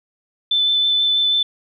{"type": "tone with vibrato", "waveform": "sine", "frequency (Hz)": 3520, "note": "A7", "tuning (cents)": 0, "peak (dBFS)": -14, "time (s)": [0.51, 1.43], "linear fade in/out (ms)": 5, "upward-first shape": "sine", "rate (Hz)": 6.2, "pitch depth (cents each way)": 10, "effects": []}